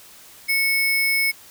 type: tone with sample-and-hold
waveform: sine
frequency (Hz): 2200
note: C#7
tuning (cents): -14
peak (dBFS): -17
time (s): 0.48-1.32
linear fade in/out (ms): 20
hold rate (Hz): 7350
effects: white hiss -46 dBFS RMS until 1.5 s